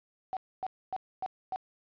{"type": "tone bursts", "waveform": "sine", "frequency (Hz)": 754, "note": "F#5", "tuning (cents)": 32, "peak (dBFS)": -31, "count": 5, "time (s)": [0.33, 1.56], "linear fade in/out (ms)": 0, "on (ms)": 38, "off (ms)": 260, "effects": ["resampled to 11025 Hz", "10-bit"]}